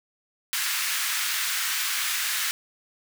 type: high-pass noise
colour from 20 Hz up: pink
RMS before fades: -27 dBFS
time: 0.53-2.51 s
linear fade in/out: 0 ms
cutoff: 1400 Hz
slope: 24 dB/octave
effects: none